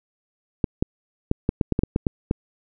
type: clicks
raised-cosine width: 3 ms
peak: -6 dBFS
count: 11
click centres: 0.642 / 0.825 / 1.314 / 1.491 / 1.612 / 1.723 / 1.791 / 1.835 / 1.961 / 2.068 / 2.311 s
effects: none